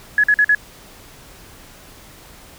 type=tone bursts; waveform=sine; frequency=1690 Hz; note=G#6; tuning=30 cents sharp; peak=-10 dBFS; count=4; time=0.18-0.549 s; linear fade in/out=2 ms; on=57 ms; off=47 ms; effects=pink hiss -43 dBFS RMS until 2.58 s

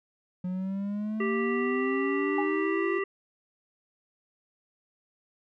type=exponential sweep; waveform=triangle; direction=up; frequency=180 to 350.8 Hz; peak=-27 dBFS; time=0.44-2.99 s; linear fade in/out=5 ms
type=harmonic tone; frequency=392 Hz; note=G4; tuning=in tune; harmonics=1 / 3 / 5 / 7; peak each=-28 / -35 / -34 / -41 dBFS; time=1.2-3.04 s; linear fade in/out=5 ms
type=tone with exponential decay; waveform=sine; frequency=825 Hz; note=G#5; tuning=12 cents flat; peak=-25 dBFS; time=2.38-2.53 s; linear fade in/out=5 ms; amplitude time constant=32 ms
effects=none

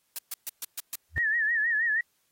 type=noise bursts; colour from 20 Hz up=blue; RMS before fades=-32 dBFS; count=6; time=0.16-0.954 s; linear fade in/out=0 ms; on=24 ms; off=130 ms
type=tone with exponential growth; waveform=sine; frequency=80.3 Hz; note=E2; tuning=45 cents flat; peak=-27 dBFS; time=1.09-1.18 s; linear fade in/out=0 ms; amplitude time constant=18 ms
type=tone with vibrato; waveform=sine; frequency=1800 Hz; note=A6; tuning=39 cents sharp; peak=-23 dBFS; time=1.17-2.01 s; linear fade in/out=5 ms; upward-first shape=sine; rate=6.3 Hz; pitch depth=100 cents each way
effects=white hiss -72 dBFS RMS until 2.31 s + AAC 48 kbps

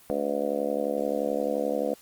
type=harmonic tone; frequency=71.5 Hz; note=D2; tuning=46 cents flat; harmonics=3 / 4 / 5 / 6 / 7 / 8 / 9 / 10; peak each=-35 / -33 / -39 / -37 / -28 / -33 / -34 / -38 dBFS; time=0.1-1.94 s; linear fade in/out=0 ms; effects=white hiss -54 dBFS RMS until 2.01 s + Opus 24 kbps

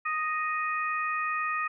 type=harmonic tone; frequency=622 Hz; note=D#5; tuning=1 cent flat; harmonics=2 / 3 / 4; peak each=-29 / -33 / -35 dBFS; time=0.05-1.68 s; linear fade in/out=10 ms; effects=none

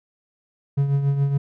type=tone with tremolo; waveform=triangle; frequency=140 Hz; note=C#3; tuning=18 cents sharp; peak=-13 dBFS; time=0.77-1.38 s; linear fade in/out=10 ms; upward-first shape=triangle; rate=7.1 Hz; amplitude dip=60%; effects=none

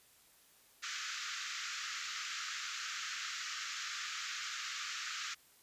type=band-pass noise; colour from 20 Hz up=pink; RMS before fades=-42 dBFS; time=0.82-5.35 s; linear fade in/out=20 ms; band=1200 to 7300 Hz; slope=96 dB/octave; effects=white hiss -65 dBFS RMS until 5.62 s + resampled to 32000 Hz

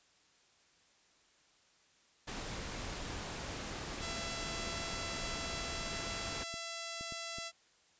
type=noise; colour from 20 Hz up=pink; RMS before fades=-42 dBFS; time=2.27-6.44 s; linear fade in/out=10 ms
type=clicks; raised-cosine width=3 ms; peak=-36 dBFS; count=11; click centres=3.408 / 4.008 / 4.6 / 4.674 / 5.471 / 5.705 / 6.324 / 6.541 / 7.01 / 7.123 / 7.385 s
type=tone; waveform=5% pulse; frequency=670 Hz; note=E5; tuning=28 cents sharp; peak=-29 dBFS; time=3.99-7.52 s; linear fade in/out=50 ms
effects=white hiss -68 dBFS RMS until 7.99 s + resampled to 16000 Hz

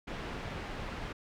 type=low-pass noise; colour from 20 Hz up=pink; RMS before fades=-40 dBFS; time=0.07-1.13 s; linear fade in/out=10 ms; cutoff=2800 Hz; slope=12 dB/octave; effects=none

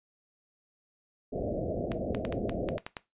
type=low-pass noise; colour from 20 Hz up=white; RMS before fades=-33 dBFS; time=1.32-2.78 s; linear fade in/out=10 ms; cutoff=680 Hz; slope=96 dB/octave
type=clicks; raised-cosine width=0.3 ms; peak=-20 dBFS; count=9; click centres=1.918 / 2.148 / 2.251 / 2.325 / 2.495 / 2.688 / 2.781 / 2.865 / 2.968 s
effects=noise-tail reverb RT60 0.2 s tail -17 dB re dry + resampled to 8000 Hz

